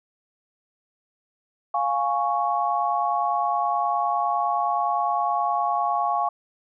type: chord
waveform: sine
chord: Db major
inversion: first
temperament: equal with one note detuned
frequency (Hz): 700.9 / 830.6 / 1108.7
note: F5 / Ab5 / Db6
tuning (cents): +6 / 0 / 0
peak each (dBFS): -25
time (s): 1.74-6.29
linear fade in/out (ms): 5
effects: none